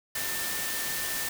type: tone in noise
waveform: sine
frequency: 1791 Hz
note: A6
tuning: 30 cents sharp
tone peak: -37 dBFS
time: 0.15-1.29 s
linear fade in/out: 5 ms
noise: white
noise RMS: -32 dBFS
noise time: 0.15-1.29 s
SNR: -8 dB
effects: none